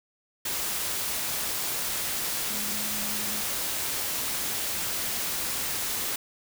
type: tone in noise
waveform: sine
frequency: 208.9 Hz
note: G#3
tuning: 10 cents sharp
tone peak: -40 dBFS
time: 2.5-3.41 s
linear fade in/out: 5 ms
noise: white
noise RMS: -30 dBFS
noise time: 0.45-6.16 s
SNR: -13 dB
effects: none